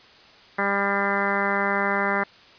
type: harmonic tone with a mistuned harmonic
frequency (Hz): 199.3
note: G3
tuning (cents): +29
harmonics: 1 / 2 / 3 / 4 / 5 / 6 / 7 / 8 / 9 / 10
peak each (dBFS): -30 / -30 / -30 / -30 / -30 / -30 / -30 / -30 / -30 / -30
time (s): 0.58-2.24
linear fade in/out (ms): 10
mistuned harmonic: 10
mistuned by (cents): +30
effects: white hiss -50 dBFS RMS until 2.58 s + resampled to 11025 Hz